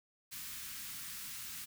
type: band-stop noise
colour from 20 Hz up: white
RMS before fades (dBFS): -45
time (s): 0.31-1.66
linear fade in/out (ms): 20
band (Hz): 270 to 1200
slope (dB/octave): 24
effects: none